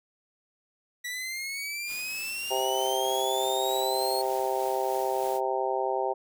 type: exponential sweep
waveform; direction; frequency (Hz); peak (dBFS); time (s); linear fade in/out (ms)
sawtooth; up; 1944 to 4346; -29; 1.04-4.22; 10
type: noise with tremolo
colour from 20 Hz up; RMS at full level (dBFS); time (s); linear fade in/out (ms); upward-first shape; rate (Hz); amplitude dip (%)
white; -43; 1.86-5.41; 50; sine; 3.3; 25
type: harmonic tone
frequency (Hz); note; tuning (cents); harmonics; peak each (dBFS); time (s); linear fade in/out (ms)
130.81; C3; 0; 3 / 4 / 5 / 6 / 7; -31 / -32 / -33 / -31 / -33; 2.5-6.14; 20
effects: none